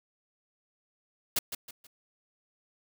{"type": "noise with echo", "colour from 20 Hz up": "white", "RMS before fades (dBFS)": -27, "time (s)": [1.36, 1.39], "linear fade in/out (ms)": 5, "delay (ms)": 160, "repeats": 3, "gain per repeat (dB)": -9, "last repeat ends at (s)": 1.87, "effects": []}